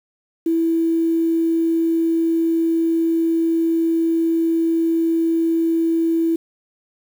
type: tone with quantisation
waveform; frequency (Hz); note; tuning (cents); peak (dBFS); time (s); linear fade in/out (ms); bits
sine; 329.6; E4; 0; -15; 0.46-6.36; 5; 7
effects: none